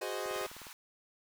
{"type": "chord", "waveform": "sawtooth", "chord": "Ab dominant seventh", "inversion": "third", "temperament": "equal with one note detuned", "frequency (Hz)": [370, 415.3, 519.3, 622.3], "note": ["Gb4", "Ab4", "C5", "Eb5"], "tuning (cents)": [0, 0, -13, 0], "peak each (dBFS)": -37, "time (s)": [0.01, 0.47], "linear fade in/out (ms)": 10}
{"type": "click train", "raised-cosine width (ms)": 1, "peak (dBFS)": -36, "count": 9, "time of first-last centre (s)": [0.26, 0.668], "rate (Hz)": 19.6}
{"type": "high-pass noise", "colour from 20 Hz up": "pink", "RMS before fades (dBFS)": -50, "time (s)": [0.34, 0.73], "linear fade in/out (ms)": 0, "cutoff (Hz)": 900, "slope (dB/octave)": 48}
{"effects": []}